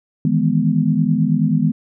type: chord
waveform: sine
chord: E major seventh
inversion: third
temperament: equal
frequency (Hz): 155.56 / 164.81 / 207.7 / 246.9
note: D#3 / E3 / G#3 / B3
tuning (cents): 0 / 0 / 0 / 0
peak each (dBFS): -19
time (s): 0.25-1.72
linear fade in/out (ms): 2
effects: none